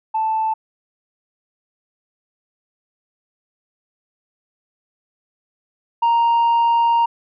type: tone pair in turn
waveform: sine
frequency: 880 / 932.3 Hz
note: A5 / A#5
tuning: 0 / 0 cents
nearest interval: minor second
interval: 100 cents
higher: second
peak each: -16 / -10 dBFS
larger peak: second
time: 0.14-0.54 / 6.02-7.06 s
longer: second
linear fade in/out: 10 ms
effects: tanh soft clip ceiling -12 dBFS